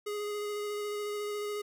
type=tone with vibrato; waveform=square; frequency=415.3 Hz; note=G#4; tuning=in tune; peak=-34 dBFS; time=0.06-1.62 s; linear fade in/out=10 ms; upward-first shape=square; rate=14 Hz; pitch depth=10 cents each way; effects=none